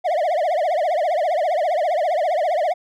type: tone with vibrato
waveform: triangle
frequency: 660 Hz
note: E5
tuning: 2 cents sharp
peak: -15 dBFS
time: 0.04-2.74 s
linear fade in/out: 20 ms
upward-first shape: triangle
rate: 15 Hz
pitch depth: 250 cents each way
effects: none